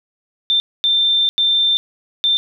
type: tone bursts at uneven times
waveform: sine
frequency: 3575 Hz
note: A7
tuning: 27 cents sharp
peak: -12 dBFS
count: 4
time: 0.5-0.6 / 0.84-1.29 / 1.38-1.77 / 2.24-2.37 s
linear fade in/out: 0 ms
effects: none